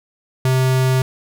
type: tone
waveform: square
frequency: 130 Hz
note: C3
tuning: 11 cents flat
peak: -14 dBFS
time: 0.45-1.02 s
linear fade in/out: 2 ms
effects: none